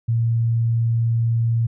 sine tone, 115.5 Hz, A#2, 16 cents flat, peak -16 dBFS, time 0.08-1.67 s, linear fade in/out 10 ms, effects none

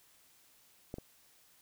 clicks, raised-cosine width 2 ms, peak -26 / -30 dBFS, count 2, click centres 0.941 / 0.984 s, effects white hiss -65 dBFS RMS until 1.61 s

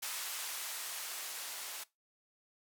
violet noise with band-pass filter sweep, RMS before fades -42 dBFS, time 0.02-1.84 s, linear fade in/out 10 ms, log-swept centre 900 to 550 Hz, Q 0.74, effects noise-tail reverb RT60 0.2 s tail -20 dB re dry

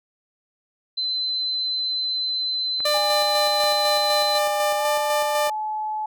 sine tone, 4054 Hz, B7, 45 cents sharp, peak -22 dBFS, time 0.97-4.39 s, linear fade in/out 10 ms
clicks, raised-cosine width 0.5 ms, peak -22 dBFS, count 2, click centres 2.804 / 3.638 s
sawtooth tone with tremolo, 596 Hz, D5, 25 cents sharp, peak -16 dBFS, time 2.85-5.5 s, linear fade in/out 5 ms, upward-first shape square, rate 4 Hz, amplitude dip 30%
sine tone with pitch glide, 821 to 858.8 Hz, G#5 to A5, -20 to -42 cents, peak -24 dBFS, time 2.94-6.06 s, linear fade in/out 5 ms, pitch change +78 cents, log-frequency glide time 4.77-4.85 s
effects none

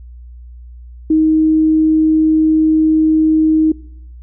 sine tone, 314.3 Hz, D#4, 18 cents sharp, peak -8 dBFS, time 1.1-3.72 s, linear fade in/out 5 ms, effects noise-tail reverb RT60 0.8 s tail -23 dB re dry + added 60 Hz sine -32 dBFS peak until 4.22 s

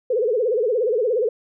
sine tone with vibrato, 464 Hz, A#4, 8 cents flat, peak -17 dBFS, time 0.1-1.29 s, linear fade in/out 5 ms, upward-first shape sine, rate 17 Hz, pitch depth 190 cents each way, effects none

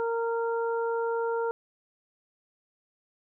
harmonic tone, 461.9 Hz, A#4, 16 cents flat, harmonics 1 / 2 / 3, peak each -27 / -33 / -37 dBFS, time 0-1.51 s, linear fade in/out 0 ms, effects none

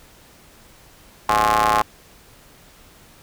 sawtooth ring-modulated tone, 110 Hz, A2, in tune, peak -8 dBFS, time 1.29-1.82 s, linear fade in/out 0 ms, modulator 951 Hz, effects pink hiss -49 dBFS RMS until 3.22 s

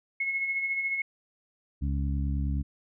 sine tone with tremolo, 2178 Hz, C#7, 31 cents flat, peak -25 dBFS, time 0.2-1.02 s, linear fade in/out 5 ms, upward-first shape sine, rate 14 Hz, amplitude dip 45%
harmonic tone, 69.8 Hz, C#2, 13 cents sharp, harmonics 1 / 2 / 3 / 4, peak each -27 / -33 / -37 / -39 dBFS, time 1.81-2.63 s, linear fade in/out 20 ms
effects none

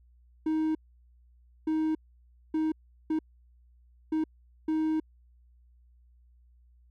triangle tone bursts at uneven times, 314.2 Hz, D#4, 17 cents sharp, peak -23 dBFS, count 6, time 0.46-0.75 / 1.67-1.95 / 2.54-2.72 / 3.1-3.19 / 4.12-4.24 / 4.68-5 s, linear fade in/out 5 ms, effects added 60 Hz sine -57 dBFS peak until 6.9 s

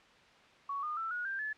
sine tone with pitch steps, 1119 / 1220.3 / 1330.7 / 1451.2 / 1582.5 / 1725.7 Hz, C#6 / D#6 / E6 / F#6 / G6 / A6, +16 / -34 / +16 / -34 / +16 / -34 cents, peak -34 dBFS, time 0.69-1.53 s, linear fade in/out 5 ms, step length 140 ms, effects white hiss -60 dBFS RMS until 1.57 s + low-pass 3000 Hz 12 dB/octave

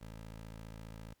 15% pulse tone, 54.8 Hz, A1, 6 cents flat, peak -40 dBFS, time 0.01-1.14 s, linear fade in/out 5 ms, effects pink hiss -75 dBFS RMS until 1.2 s

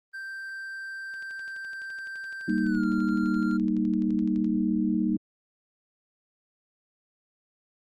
triangle tone with pitch glide, 1568 to 1388.9 Hz, G6 to F6, 0 to -10 cents, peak -33 dBFS, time 0.13-3.58 s, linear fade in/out 20 ms, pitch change -210 cents, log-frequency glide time 2.62-2.85 s
click train, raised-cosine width 0.2 ms, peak -34 dBFS, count 40, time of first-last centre 1.14-4.445 s, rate 11.8 Hz
sine chord, Eb major, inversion first, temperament equal, 196 / 233.1 / 311.1 Hz, G3 / Bb3 / Eb4, 0 / 0 / 0 cents, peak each -27 dBFS, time 2.48-5.17 s, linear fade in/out 5 ms
effects Opus 24 kbps

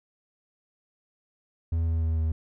triangle tone with pitch steps, 82.5 / 81.6 / 80.71 / 79.83 Hz, E2 / E2 / E2 / D#2, +2 / -17 / -36 / +45 cents, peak -21 dBFS, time 1.72-2.32 s, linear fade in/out 5 ms, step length 150 ms, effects none

